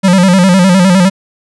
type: tone with vibrato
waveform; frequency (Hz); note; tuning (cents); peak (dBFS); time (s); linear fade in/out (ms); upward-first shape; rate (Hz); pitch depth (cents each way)
square; 185; F#3; 0; -5; 0.03-1.1; 20; square; 9.8; 78
effects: resampled to 24000 Hz